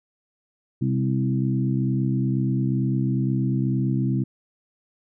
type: harmonic tone with a mistuned harmonic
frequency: 65.41 Hz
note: C2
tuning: in tune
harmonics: 2 / 3 / 4 / 5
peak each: -22 / -26 / -28 / -30 dBFS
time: 0.81-4.24 s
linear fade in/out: 10 ms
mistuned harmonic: 3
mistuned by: +28 cents
effects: none